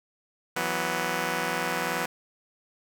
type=chord; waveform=5% pulse; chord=E suspended second; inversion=none; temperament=just; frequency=164.81 / 185.42 / 247.2 Hz; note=E3 / F#3 / B3; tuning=0 / +4 / +2 cents; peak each=-21 dBFS; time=0.56-2.06 s; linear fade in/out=5 ms; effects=none